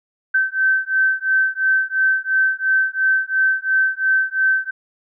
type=beating tone pair; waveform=sine; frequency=1543 / 1545.9 Hz; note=G6 / G6; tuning=-28 / -25 cents; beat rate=2.9 Hz; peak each=-18 dBFS; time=0.34-4.71 s; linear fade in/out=10 ms; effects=none